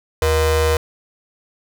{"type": "ring-modulated tone", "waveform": "45% pulse", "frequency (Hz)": 277.2, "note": "C#4", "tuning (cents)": 0, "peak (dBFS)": -11, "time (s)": [0.22, 0.77], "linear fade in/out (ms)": 2, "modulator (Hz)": 199, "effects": []}